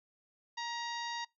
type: harmonic tone with a mistuned harmonic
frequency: 938 Hz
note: A#5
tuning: 11 cents sharp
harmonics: 1 / 2 / 3 / 4 / 5 / 6 / 7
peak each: -39 / -43 / -49 / -45 / -47 / -52 / -54 dBFS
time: 0.57-1.25 s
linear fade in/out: 10 ms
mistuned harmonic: 2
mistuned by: +27 cents
effects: noise-tail reverb RT60 0.2 s tail -25 dB re dry